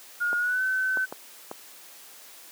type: tone with pitch glide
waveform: sine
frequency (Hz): 1430 to 1523.8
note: F6 to G6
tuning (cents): +41 to -49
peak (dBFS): -23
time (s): 0.2-1.06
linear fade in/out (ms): 20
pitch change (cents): +110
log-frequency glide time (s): 0.37-0.62
type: clicks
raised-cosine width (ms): 1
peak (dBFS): -19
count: 4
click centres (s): 0.33 / 0.972 / 1.125 / 1.514
effects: white hiss -48 dBFS RMS until 2.51 s + high-pass 300 Hz 12 dB/octave